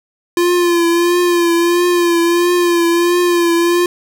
square tone with vibrato, 346 Hz, F4, 16 cents flat, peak -11 dBFS, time 0.37-3.86 s, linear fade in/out 2 ms, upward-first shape triangle, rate 1.5 Hz, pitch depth 46 cents each way, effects none

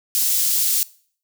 white high-pass noise, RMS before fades -19 dBFS, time 0.15-0.83 s, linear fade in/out 0 ms, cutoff 5000 Hz, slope 12 dB/octave, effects noise-tail reverb RT60 0.5 s tail -21 dB re dry

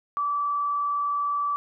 sine tone with frequency modulation, 1157 Hz, D6, 26 cents flat, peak -23 dBFS, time 0.17-1.56 s, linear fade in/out 0 ms, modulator 39.4 Hz, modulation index 0.27, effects none

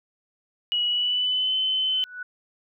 sine tone with pitch glide, 2917 to 3051 Hz, F#7 to G7, -25 to -48 cents, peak -21 dBFS, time 0.72-2.04 s, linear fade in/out 0 ms, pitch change +77 cents, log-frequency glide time 0.85-1.55 s
sine tone with exponential growth, 1480 Hz, F#6, in tune, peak -29 dBFS, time 1.83-2.23 s, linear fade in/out 5 ms, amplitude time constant 85 ms
effects none

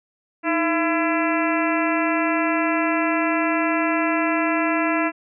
harmonic tone with a mistuned harmonic, 336.2 Hz, E4, 34 cents sharp, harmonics 1 / 2 / 3 / 4 / 5 / 6 / 7 / 8, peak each -22 / -25 / -27 / -28 / -29 / -30 / -30 / -31 dBFS, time 0.43-5.12 s, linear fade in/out 50 ms, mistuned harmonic 1, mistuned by -110 cents, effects none

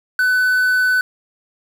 triangle tone with quantisation, 1503 Hz, F#6, 27 cents sharp, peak -11 dBFS, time 0.19-1.01 s, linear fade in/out 2 ms, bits 6, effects none

